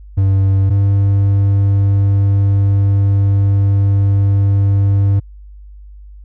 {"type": "tone pair in turn", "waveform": "triangle", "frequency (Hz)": [97, 99.32], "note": ["G2", "G2"], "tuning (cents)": [-18, 23], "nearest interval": "unison", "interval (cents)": 41, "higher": "second", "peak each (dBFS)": -7, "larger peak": "neither", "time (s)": [[0.17, 0.7], [0.7, 5.2]], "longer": "second", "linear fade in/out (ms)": 10, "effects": ["added 50 Hz sine -33 dBFS peak until 6.24 s"]}